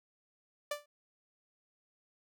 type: tone with exponential decay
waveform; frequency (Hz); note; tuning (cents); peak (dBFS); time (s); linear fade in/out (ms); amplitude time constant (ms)
sawtooth; 587.3; D5; 0; -27; 0.71-0.86; 5; 32
effects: none